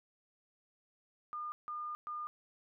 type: tone bursts at uneven times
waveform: sine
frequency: 1212 Hz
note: D#6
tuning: 46 cents flat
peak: -38 dBFS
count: 3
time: 1.33-1.52 / 1.68-1.95 / 2.07-2.27 s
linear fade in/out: 0 ms
effects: none